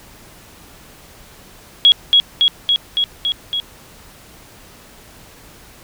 sine tone with echo, 3322 Hz, G#7, in tune, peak -5 dBFS, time 1.85-1.92 s, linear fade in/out 0 ms, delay 280 ms, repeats 6, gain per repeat -2 dB, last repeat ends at 3.6 s, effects pink hiss -43 dBFS RMS until 5.83 s

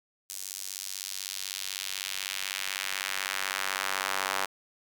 square tone with high-pass filter sweep, 48 Hz, G1, 36 cents flat, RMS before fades -34 dBFS, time 0.29-4.46 s, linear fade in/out 10 ms, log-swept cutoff 6900 to 1000 Hz, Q 1.1, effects none

